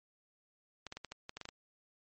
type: clicks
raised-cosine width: 0.2 ms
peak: -26 dBFS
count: 10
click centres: 0.867 / 0.924 / 0.97 / 1.047 / 1.12 / 1.294 / 1.37 / 1.413 / 1.454 / 1.489 s
effects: MP3 32 kbps